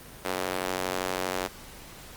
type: tone with high-pass filter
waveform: square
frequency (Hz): 46.25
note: F#1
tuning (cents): 0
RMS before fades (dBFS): -31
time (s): 0.24-1.48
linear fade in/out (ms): 20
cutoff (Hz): 460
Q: 0.88
effects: pink hiss -46 dBFS RMS until 2.16 s + Opus 32 kbps